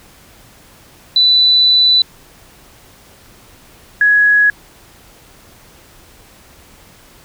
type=tone pair in turn; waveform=sine; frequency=3982 / 1674.2 Hz; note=B7 / G#6; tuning=+14 / +13 cents; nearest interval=octave + minor third; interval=1501 cents; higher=first; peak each=-7 dBFS; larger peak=neither; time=1.16-2.02 / 4.01-4.5 s; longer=first; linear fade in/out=2 ms; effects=pink hiss -44 dBFS RMS until 7.24 s